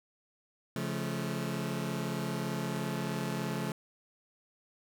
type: chord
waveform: sawtooth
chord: Db augmented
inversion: none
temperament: just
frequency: 138.59 / 173.24 / 216.5 Hz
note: Db3 / F3 / A3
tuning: 0 / -14 / -28 cents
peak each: -33 dBFS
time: 0.76-3.72 s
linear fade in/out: 2 ms
effects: none